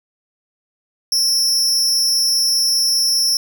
40% pulse tone with amplitude modulation, 5410 Hz, E8, 44 cents sharp, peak -9 dBFS, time 1.12-3.37 s, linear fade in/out 2 ms, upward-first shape sine, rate 275 Hz, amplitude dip 90%, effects none

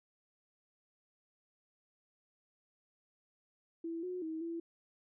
sine tone with pitch steps, 331.6 / 363.1 / 319.3 / 334.4 Hz, E4 / F#4 / D#4 / E4, +10 / -33 / +45 / +25 cents, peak -37 dBFS, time 3.84-4.6 s, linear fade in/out 5 ms, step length 190 ms, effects none

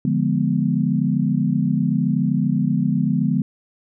sine chord, D diminished seventh, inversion none, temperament equal, 146.83 / 174.61 / 207.7 / 246.9 Hz, D3 / F3 / Ab3 / Cb4, 0 / 0 / 0 / 0 cents, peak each -22 dBFS, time 0.05-3.42 s, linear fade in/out 2 ms, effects none

